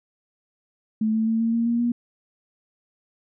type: tone with pitch steps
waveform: sine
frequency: 218.1 / 221.4 / 224.8 / 228.2 / 231.6 / 235.1 / 238.7 Hz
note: A3 / A3 / A3 / A#3 / A#3 / A#3 / A#3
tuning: -15 / +11 / +37 / -37 / -11 / +15 / +41 cents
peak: -19 dBFS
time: 1.01-1.92 s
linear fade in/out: 5 ms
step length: 130 ms
effects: none